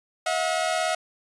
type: tone pair together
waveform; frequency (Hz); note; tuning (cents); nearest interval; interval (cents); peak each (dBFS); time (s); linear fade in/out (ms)
sawtooth; 643.6 / 721; E5 / F#5; -42 / -45; major second; 197; -22; 0.26-0.95; 5
effects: resampled to 24000 Hz